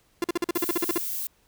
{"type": "tone bursts", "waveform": "45% pulse", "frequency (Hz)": 345.1, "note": "F4", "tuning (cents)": -21, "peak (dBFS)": -22, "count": 12, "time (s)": [0.22, 0.978], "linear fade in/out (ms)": 2, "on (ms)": 21, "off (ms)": 46}
{"type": "noise", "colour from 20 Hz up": "violet", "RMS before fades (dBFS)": -31, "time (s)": [0.55, 1.27], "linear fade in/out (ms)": 2}
{"effects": ["pink hiss -64 dBFS RMS until 1.47 s"]}